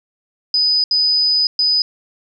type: tone bursts at uneven times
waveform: sine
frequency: 4989 Hz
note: D#8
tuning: 4 cents sharp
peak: -12 dBFS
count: 3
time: 0.54-0.84 / 0.91-1.47 / 1.59-1.82 s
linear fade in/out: 2 ms
effects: none